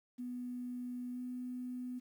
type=tone with pitch glide; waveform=sine; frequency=246.9 to 249.6 Hz; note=B3 to B3; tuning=0 to +19 cents; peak=-39 dBFS; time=0.18-2 s; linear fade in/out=20 ms; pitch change=+19 cents; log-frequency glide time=1.12-1.2 s; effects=11-bit